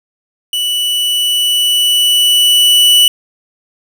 45% pulse tone with level ramp, 2960 Hz, F#7, in tune, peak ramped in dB -13 to -4 dBFS, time 0.53-3.08 s, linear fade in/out 2 ms, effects none

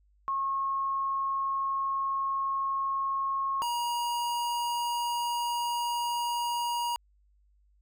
sine / square tone pair in turn, 1087 / 952.2 Hz, C#6 / A#5, -34 / +37 cents, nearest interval major second, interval 229 cents, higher first, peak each -27 / -29 dBFS, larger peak first, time 0.28-3.62 / 3.62-6.96 s, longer neither, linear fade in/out 0 ms, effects added 50 Hz sine -62 dBFS peak until 7.81 s

